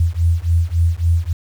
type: beating tone pair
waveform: sine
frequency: 82.41 / 86.01 Hz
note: E2 / F2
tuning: 0 / -26 cents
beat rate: 3.6 Hz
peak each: -16 dBFS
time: 0-1.33 s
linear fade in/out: 5 ms
effects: 7-bit